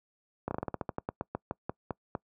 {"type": "slowing click train", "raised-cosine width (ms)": 1, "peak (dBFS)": -18, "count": 17, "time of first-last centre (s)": [0.48, 2.152], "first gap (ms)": 30, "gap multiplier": 1.15, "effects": ["noise-tail reverb RT60 0.1 s tail -25 dB re dry", "high-pass 80 Hz 12 dB/octave"]}